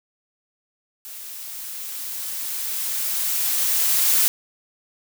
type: noise with level ramp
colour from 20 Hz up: blue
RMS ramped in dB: -37 to -17 dBFS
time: 1.05-4.28 s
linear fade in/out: 0 ms
effects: none